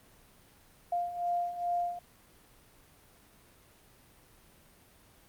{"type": "beating tone pair", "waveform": "sine", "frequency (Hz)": [698.5, 700.9], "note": ["F5", "F5"], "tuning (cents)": [0, 6], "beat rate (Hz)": 2.4, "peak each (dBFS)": [-36, -31], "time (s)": [0.92, 1.99], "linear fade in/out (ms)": 5, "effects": ["pink hiss -60 dBFS RMS until 5.28 s", "Opus 32 kbps"]}